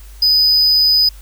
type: tone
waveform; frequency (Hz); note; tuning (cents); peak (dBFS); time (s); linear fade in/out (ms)
triangle; 4989; D#8; +4; -8; 0.22-1.09; 5
effects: added 50 Hz sine -34 dBFS peak until 1.21 s + white hiss -46 dBFS RMS until 1.21 s